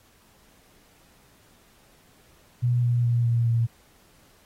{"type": "tone with pitch steps", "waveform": "sine", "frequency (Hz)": [121.9, 120.43, 118.98, 117.54, 116.13], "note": ["B2", "B2", "A#2", "A#2", "A#2"], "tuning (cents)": [-22, -43, 36, 15, -6], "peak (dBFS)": -19, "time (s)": [2.62, 3.67], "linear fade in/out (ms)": 20, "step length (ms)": 210, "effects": ["pink hiss -59 dBFS RMS until 4.45 s", "AAC 48 kbps"]}